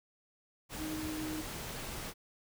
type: tone in noise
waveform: sine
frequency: 311.1 Hz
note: D#4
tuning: in tune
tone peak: -37 dBFS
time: 0.77-1.44 s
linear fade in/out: 50 ms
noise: pink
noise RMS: -42 dBFS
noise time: 0.69-2.14 s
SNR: +2 dB
effects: none